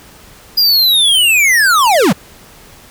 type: linear sweep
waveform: square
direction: down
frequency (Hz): 4921 to 135.8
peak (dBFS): -8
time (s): 0.57-2.13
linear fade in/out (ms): 10
effects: pink hiss -40 dBFS RMS until 2.9 s